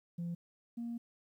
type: tone pair in turn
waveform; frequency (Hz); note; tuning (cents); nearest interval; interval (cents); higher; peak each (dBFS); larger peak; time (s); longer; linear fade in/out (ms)
sine; 171.4 / 234.8; F3 / A#3; -32 / +13; perfect fourth; 545; second; -34 / -36; first; 0.18-0.35 / 0.77-0.98; second; 10
effects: tanh soft clip ceiling -34 dBFS + 12-bit